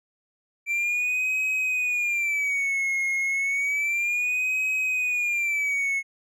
triangle tone with vibrato, 2338 Hz, D7, 8 cents flat, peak -21 dBFS, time 0.66-6.03 s, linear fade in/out 50 ms, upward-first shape sine, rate 0.31 Hz, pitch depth 140 cents each way, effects none

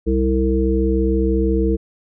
harmonic tone with a mistuned harmonic, 64.8 Hz, C2, 16 cents flat, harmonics 1 / 3 / 5 / 7, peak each -18 / -22 / -20 / -21 dBFS, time 0.06-1.77 s, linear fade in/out 20 ms, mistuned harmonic 5, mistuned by +18 cents, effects none

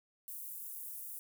pink high-pass noise, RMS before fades -45 dBFS, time 0.28-1.19 s, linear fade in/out 0 ms, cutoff 11000 Hz, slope 24 dB/octave, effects none

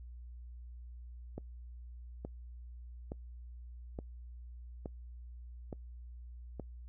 click train, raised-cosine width 2 ms, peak -27 dBFS, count 7, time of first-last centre 1.38-6.597 s, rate 1.15 Hz, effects noise-tail reverb RT60 0.1 s tail -25 dB re dry + added 60 Hz sine -46 dBFS peak until 6.88 s

